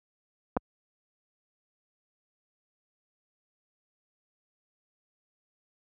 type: clicks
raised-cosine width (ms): 1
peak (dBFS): -13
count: 2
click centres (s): 0.567 / 0.571
effects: high-pass 60 Hz 12 dB/octave